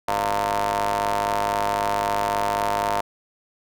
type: ring-modulated tone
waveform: sawtooth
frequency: 103.83 Hz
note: G#2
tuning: in tune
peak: -14 dBFS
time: 0.08-3.01 s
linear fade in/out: 5 ms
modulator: 801 Hz
effects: none